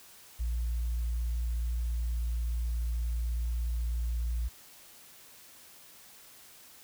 sine tone, 58.27 Hz, A#1, in tune, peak -27 dBFS, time 0.39-4.49 s, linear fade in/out 20 ms, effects tanh soft clip ceiling -26 dBFS + white hiss -54 dBFS RMS until 6.83 s

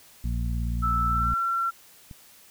harmonic tone, 58.3 Hz, A#1, 1 cent sharp, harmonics 1 / 2 / 3 / 4, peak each -26 / -32 / -36 / -38 dBFS, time 0.24-1.34 s, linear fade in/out 5 ms
sine tone with pitch glide, 1318.5 to 1358.7 Hz, E6 to F6, 0 to -48 cents, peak -23 dBFS, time 0.82-1.71 s, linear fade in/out 20 ms, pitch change +52 cents, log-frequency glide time 1.07-1.33 s
click, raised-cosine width 5 ms, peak -29 dBFS, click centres 2.112 s
effects white hiss -53 dBFS RMS until 2.5 s

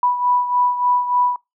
sine beating tone pair, 984 / 987.4 Hz, B5 / B5, -7 / -1 cents, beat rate 3.4 Hz, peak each -16 / -22 dBFS, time 0.03-1.36 s, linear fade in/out 2 ms, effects noise-tail reverb RT60 0.2 s tail -23 dB re dry

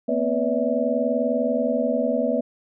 sine tone cluster, 235.2 / 255.5 / 494.9 / 574 / 645 Hz, A#3 / C4 / B4 / D5 / E5, +16 / -41 / +4 / -40 / -38 cents, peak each -26 dBFS, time 0.08-2.41 s, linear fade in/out 10 ms, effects none

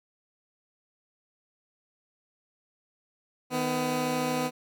15% pulse tone pair together, 156.3 / 251 Hz, D#3 / B3, +8 / +28 cents, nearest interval minor sixth, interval 820 cents, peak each -27 / -21 dBFS, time 3.5-4.51 s, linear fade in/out 50 ms, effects none

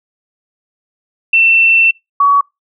sine tone pair in turn, 2687 / 1129.7 Hz, E7 / C#6, +33 / +32 cents, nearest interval octave + minor third, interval 1501 cents, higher first, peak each -6 dBFS, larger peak neither, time 1.33-1.91 / 2.2-2.41 s, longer first, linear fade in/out 5 ms, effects noise-tail reverb RT60 0.2 s tail -25 dB re dry

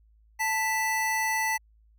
square tone pair together, 882.1 / 1975.5 Hz, A5 / B6, +4 / 0 cents, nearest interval octave + major second, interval 1396 cents, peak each -29 / -28 dBFS, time 0.39-1.58 s, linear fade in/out 20 ms, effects added 54 Hz sine -57 dBFS peak until 1.98 s

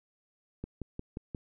click train, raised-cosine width 3 ms, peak -24 dBFS, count 5, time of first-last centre 0.64-1.348 s, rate 5.65 Hz, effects none

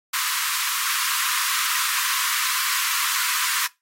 pink high-pass noise, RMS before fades -24 dBFS, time 0.13-3.67 s, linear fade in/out 10 ms, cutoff 990 Hz, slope 96 dB/octave, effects noise-tail reverb RT60 0.2 s tail -19 dB re dry + AAC 48 kbps

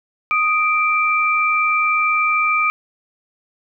sine tone pair together, 1244.5 / 2349 Hz, D#6 / D7, 0 / 0 cents, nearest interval major seventh, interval 1100 cents, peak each -17 dBFS, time 0.31-2.7 s, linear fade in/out 0 ms, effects none

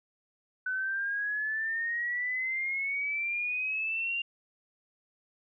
sine exponential sweep, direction up, 1500 to 2794 Hz, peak -29 dBFS, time 0.66-4.22 s, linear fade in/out 5 ms, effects none

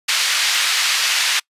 white band-pass noise, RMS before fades -18 dBFS, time 0.08-1.4 s, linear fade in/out 10 ms, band 1600 to 4500 Hz, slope 12 dB/octave, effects noise-tail reverb RT60 0.1 s tail -26 dB re dry + resampled to 32000 Hz

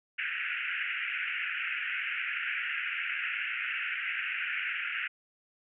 white band-pass noise, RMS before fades -34 dBFS, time 0.18-5.08 s, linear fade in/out 10 ms, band 1400 to 2800 Hz, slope 96 dB/octave, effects none

